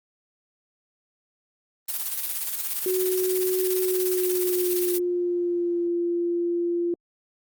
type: noise with tremolo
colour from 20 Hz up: blue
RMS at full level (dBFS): -27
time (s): 1.88-4.99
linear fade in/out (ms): 10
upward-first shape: square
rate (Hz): 17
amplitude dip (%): 45
type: tone with pitch glide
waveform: sine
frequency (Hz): 370 to 345.2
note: F#4 to F4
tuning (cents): 0 to -20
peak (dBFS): -22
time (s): 2.86-6.94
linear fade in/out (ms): 2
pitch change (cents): -120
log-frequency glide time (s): 3.87-5.8
effects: Opus 32 kbps